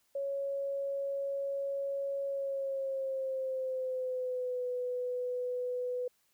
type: tone with pitch glide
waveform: sine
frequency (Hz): 554.4 to 496.8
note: C#5 to B4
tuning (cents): 0 to +10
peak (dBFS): -32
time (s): 0.15-6.08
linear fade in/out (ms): 5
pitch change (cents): -190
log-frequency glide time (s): 2.26-4.66
effects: white hiss -73 dBFS RMS until 6.33 s